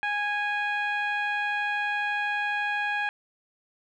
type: tone with low-pass filter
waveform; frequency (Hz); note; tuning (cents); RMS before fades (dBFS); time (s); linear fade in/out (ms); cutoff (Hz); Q
15% pulse; 826; G#5; -10; -28; 0.03-3.09; 0; 2100; 1.7
effects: none